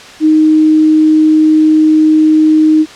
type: tone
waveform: sine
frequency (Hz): 311.1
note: D#4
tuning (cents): 0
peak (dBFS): -4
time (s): 0.2-2.86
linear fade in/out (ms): 50
effects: white hiss -32 dBFS RMS until 2.95 s + low-pass 5000 Hz 12 dB/octave